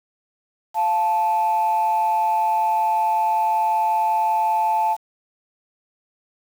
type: tone pair together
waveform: sine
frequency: 695 / 874.7 Hz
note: F5 / A5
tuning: -9 / -10 cents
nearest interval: major third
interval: 399 cents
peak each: -23 / -16 dBFS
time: 0.74-4.97 s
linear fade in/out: 50 ms
effects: tanh soft clip ceiling -13 dBFS + 7-bit